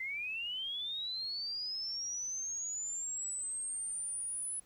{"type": "linear sweep", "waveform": "sine", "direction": "up", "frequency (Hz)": [2037, 10180], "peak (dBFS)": -36, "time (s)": [0, 4.6], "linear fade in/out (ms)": 5, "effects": ["pink hiss -67 dBFS RMS until 4.65 s"]}